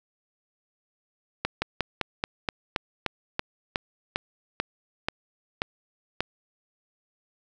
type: slowing click train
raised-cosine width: 0.3 ms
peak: -9 dBFS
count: 15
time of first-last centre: 1.45-6.206 s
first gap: 170 ms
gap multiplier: 1.1
effects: none